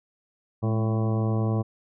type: harmonic tone with a mistuned harmonic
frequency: 111.3 Hz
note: A2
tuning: 20 cents sharp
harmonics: 1 / 2 / 3 / 4 / 5 / 6 / 7 / 9 / 10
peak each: -23 / -29 / -33 / -35 / -37 / -39 / -40 / -42 / -43 dBFS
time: 0.62-1.63 s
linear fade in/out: 20 ms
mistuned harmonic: 2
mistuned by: -63 cents
effects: none